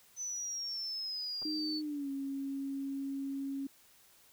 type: exponential sweep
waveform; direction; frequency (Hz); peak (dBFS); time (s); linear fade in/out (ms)
sine; down; 6080 to 4435; -36; 0.16-1.82; 50
type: clicks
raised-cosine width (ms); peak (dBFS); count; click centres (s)
1; -39; 2; 1.419 / 1.427
type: tone with pitch glide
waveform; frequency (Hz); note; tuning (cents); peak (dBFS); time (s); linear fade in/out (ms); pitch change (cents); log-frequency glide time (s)
sine; 306.2 to 274.4; D#4 to C#4; -28 to -17; -35; 1.45-3.67; 5; -189; 1.81-2.1
effects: white hiss -63 dBFS RMS until 4.32 s